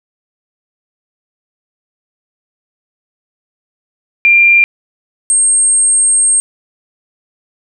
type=tone pair in turn; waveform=sine; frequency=2386 / 8503 Hz; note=D7 / C9; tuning=+27 / +27 cents; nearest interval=octave + minor seventh; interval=2200 cents; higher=second; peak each=-4 / -7 dBFS; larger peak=first; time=4.25-4.64 / 5.3-6.4 s; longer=second; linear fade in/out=0 ms; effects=none